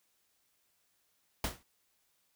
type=noise with exponential decay; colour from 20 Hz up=pink; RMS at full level=-30 dBFS; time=1.44-1.63 s; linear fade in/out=2 ms; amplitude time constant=40 ms; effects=white hiss -75 dBFS RMS until 2.35 s